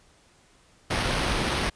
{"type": "noise with sample-and-hold", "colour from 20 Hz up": "pink", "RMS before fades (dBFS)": -26, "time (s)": [0.9, 1.7], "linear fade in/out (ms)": 10, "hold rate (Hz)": 7350, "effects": ["pink hiss -59 dBFS RMS until 1.75 s", "resampled to 22050 Hz"]}